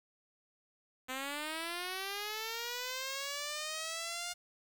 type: linear sweep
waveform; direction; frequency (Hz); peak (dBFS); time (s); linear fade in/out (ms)
5% pulse; up; 253.7 to 711; -26; 1.08-4.34; 20
effects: 10-bit